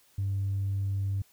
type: tone with tanh clipping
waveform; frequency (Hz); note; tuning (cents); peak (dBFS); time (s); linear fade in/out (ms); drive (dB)
triangle; 98.3; G2; +5; -27; 0.18-1.22; 5; 5
effects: white hiss -63 dBFS RMS until 1.32 s